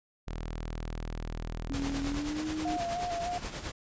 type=tone; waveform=sawtooth; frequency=40.29 Hz; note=E1; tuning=39 cents flat; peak=-31 dBFS; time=0.27-2.19 s; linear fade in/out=10 ms
type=tone with pitch glide; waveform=sine; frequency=277.2 to 311.1 Hz; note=C#4 to D#4; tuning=0 to 0 cents; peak=-32 dBFS; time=1.7-2.77 s; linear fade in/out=5 ms; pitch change=+200 cents; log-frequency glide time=2.01-2.45 s
type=noise with tremolo; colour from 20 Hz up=pink; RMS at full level=-36 dBFS; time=1.73-3.72 s; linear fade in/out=10 ms; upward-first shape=triangle; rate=9.4 Hz; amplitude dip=70%
type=tone with vibrato; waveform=sine; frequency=698.5 Hz; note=F5; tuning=in tune; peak=-31 dBFS; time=2.65-3.38 s; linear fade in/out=2 ms; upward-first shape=square; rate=3.3 Hz; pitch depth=30 cents each way
effects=resampled to 16000 Hz